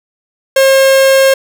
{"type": "tone", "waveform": "45% pulse", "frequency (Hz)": 537, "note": "C5", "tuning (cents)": 45, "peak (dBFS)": -5, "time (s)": [0.56, 1.34], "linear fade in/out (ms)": 5, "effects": []}